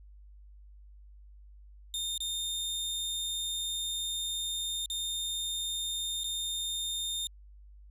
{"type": "tone with dropouts", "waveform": "sawtooth", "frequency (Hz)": 3643, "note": "A#7", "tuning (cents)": -41, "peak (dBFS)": -29, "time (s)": [1.94, 7.27], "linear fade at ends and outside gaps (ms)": 1, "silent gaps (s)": [[2.178, 2.204], [4.859, 4.9], [6.235, 6.242]], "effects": ["added 50 Hz sine -50 dBFS peak until 7.9 s", "resampled to 32000 Hz"]}